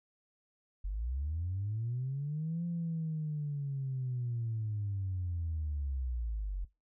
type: linear two-way sweep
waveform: sine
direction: up then down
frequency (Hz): 44.18 to 172.8 to 44.18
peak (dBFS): -32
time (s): 0.84-6.65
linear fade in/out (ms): 10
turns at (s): 2.65
effects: noise-tail reverb RT60 0.2 s tail -19 dB re dry + tanh soft clip ceiling -28 dBFS